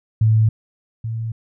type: tone pair in turn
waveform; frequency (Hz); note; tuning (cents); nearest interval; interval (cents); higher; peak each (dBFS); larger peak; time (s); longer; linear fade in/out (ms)
sine; 110 / 113.03; A2 / A2; 0 / +47; unison; 47; second; -11 / -22; first; 0.21-0.49 / 1.04-1.32; neither; 5
effects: none